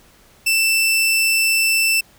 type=tone; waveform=sawtooth; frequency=2664 Hz; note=E7; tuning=18 cents sharp; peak=-11 dBFS; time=0.46-2.01 s; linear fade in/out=10 ms; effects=pink hiss -51 dBFS RMS until 2.18 s